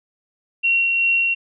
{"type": "tone with tremolo", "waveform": "sine", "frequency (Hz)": 2738, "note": "F7", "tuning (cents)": -35, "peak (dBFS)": -14, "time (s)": [0.63, 1.35], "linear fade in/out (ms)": 20, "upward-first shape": "sine", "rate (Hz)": 2.6, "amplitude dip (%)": 25, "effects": []}